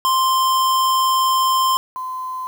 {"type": "tone pair in turn", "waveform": ["square", "sine"], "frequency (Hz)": [1046.5, 1026.7], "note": ["C6", "C6"], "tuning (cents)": [0, -33], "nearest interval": "unison", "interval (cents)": 33, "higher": "first", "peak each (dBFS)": [-15, -24], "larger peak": "first", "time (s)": [[0.05, 1.77], [1.96, 2.47]], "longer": "first", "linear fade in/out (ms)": 0, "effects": ["7-bit"]}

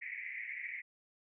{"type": "band-pass noise", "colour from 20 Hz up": "pink", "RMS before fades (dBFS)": -43, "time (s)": [0.01, 0.82], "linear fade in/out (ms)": 20, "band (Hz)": [1900, 2300], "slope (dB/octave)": 96, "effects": []}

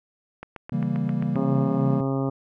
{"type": "click train", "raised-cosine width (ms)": 0.5, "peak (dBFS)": -21, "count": 8, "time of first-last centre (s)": [0.43, 1.357], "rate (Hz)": 7.55}
{"type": "chord", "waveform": "triangle", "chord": "C# diminished seventh", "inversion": "none", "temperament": "equal", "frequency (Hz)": [138.59, 164.81, 196, 233.1], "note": ["C#3", "E3", "G3", "Bb3"], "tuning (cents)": [0, 0, 0, 0], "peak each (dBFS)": -26, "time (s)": [0.72, 2.01], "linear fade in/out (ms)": 5}
{"type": "harmonic tone", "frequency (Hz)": 135.4, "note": "C#3", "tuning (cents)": -40, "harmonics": [1, 2, 3, 4, 5, 6, 7, 8, 9], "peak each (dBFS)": [-26, -26, -31, -33, -37, -39, -42, -43, -39], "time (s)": [1.35, 2.3], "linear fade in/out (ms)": 10}
{"effects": []}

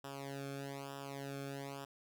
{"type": "tone with flanger", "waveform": "sawtooth", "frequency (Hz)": 138.59, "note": "C#3", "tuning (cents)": 0, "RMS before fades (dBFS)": -45, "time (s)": [0.04, 1.85], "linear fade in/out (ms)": 5, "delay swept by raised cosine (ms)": [0.46, 1.04], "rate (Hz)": 1.1, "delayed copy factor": -1, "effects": []}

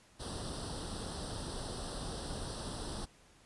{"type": "noise with comb filter", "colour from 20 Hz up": "pink", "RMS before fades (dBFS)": -41, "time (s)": [0.19, 3.06], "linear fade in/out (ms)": 20, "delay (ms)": 0.22, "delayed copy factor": 0.9, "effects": ["pink hiss -63 dBFS RMS until 3.45 s", "resampled to 24000 Hz"]}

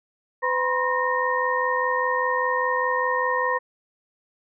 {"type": "tone cluster", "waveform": "sine", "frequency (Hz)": [506, 972, 1057, 1846], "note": ["B4", "B5", "C6", "A#6"], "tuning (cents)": [42, -28, 17, -17], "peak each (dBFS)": -26, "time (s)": [0.42, 3.59], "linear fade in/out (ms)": 20, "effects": []}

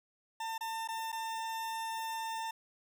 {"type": "tone with dropouts", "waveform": "40% pulse", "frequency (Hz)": 899, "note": "A5", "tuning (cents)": 37, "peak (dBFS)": -35, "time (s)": [0.4, 2.51], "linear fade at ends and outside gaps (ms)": 5, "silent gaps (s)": [[0.58, 0.608], [0.876, 0.886], [1.119, 1.126]], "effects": []}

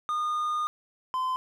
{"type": "tone pair in turn", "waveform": "triangle", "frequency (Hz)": [1222, 1027.6], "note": ["D#6", "C6"], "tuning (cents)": [-32, -32], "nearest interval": "minor third", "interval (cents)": 300, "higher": "first", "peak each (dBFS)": -24, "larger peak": "neither", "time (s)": [[0.09, 0.67], [1.14, 1.36]], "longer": "first", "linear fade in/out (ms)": 0, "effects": []}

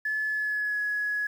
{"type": "tone with pitch glide", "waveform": "sine", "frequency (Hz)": [1723, 1683.6], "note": ["A6", "G#6"], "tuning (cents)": [-37, 23], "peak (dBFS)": -25, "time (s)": [0.05, 1.27], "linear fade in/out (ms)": 5, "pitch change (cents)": -40, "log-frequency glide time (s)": [0.26, 0.8], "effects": ["tanh soft clip ceiling -21 dBFS", "9-bit"]}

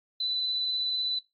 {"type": "tone with vibrato", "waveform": "sine", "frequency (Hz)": 4000, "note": "B7", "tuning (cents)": 21, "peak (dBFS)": -27, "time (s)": [0.2, 1.19], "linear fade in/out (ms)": 5, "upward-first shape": "sine", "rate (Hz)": 16, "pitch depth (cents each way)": 17, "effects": ["noise-tail reverb RT60 0.2 s tail -18 dB re dry", "AAC 64 kbps"]}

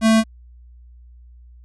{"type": "tone", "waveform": "square", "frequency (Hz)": 222, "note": "A3", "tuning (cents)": 16, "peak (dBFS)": -12, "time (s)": [0.01, 0.24], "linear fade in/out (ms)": 50, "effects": ["added 60 Hz sine -42 dBFS peak until 1.64 s", "resampled to 24000 Hz"]}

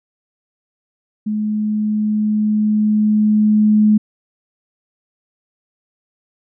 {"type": "tone with level ramp", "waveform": "sine", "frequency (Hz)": 212.6, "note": "G#3", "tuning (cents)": 41, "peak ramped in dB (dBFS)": [-17, -8], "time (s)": [1.26, 3.98], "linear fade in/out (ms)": 10, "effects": []}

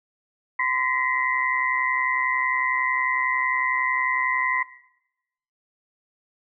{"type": "tone cluster", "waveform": "sine", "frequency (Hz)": [1025, 1920, 2051], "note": ["C6", "B6", "C7"], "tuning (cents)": [-36, -49, -35], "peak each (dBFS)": -25, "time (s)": [0.59, 4.63], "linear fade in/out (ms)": 5, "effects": ["noise-tail reverb RT60 0.9 s tail -19 dB re dry"]}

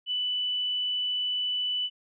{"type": "tone", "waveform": "sine", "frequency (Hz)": 2982, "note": "F#7", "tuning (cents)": 13, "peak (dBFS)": -26, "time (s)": [0.06, 1.9], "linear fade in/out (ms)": 50, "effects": []}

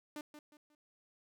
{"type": "tone with echo", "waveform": "sawtooth", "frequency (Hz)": 298.9, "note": "D4", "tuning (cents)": 31, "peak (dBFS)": -38, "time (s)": [0.16, 0.21], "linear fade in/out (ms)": 2, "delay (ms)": 180, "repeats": 3, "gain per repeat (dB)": -9, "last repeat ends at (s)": 0.75, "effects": []}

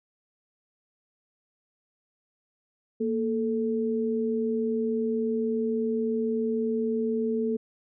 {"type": "tone pair together", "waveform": "sine", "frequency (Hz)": [232.1, 438.2], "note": ["A#3", "A4"], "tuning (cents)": [-7, -7], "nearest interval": "major seventh", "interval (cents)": 1100, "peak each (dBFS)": -27, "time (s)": [3, 7.57], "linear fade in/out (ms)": 10, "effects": []}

